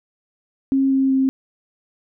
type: tone with pitch steps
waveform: sine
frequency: 270 / 267.8 / 265.7 Hz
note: C#4 / C4 / C4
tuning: -45 / +40 / +27 cents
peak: -14 dBFS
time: 0.72-1.29 s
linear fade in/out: 0 ms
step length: 190 ms
effects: none